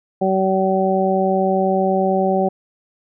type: harmonic tone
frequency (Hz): 190.3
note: F#3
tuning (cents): +49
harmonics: 1 / 2 / 3 / 4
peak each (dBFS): -20 / -20 / -20 / -20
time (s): 0.21-2.49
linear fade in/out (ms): 10
effects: none